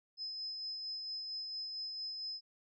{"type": "tone with tremolo", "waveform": "sine", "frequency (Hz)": 5100, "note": "D#8", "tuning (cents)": 42, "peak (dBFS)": -38, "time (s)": [0.17, 2.41], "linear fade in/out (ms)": 50, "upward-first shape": "sine", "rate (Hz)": 4.4, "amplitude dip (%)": 30, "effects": []}